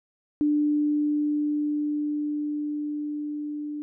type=tone with level ramp; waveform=sine; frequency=296.7 Hz; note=D4; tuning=18 cents sharp; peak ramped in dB=-19 to -30 dBFS; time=0.41-3.82 s; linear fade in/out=0 ms; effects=none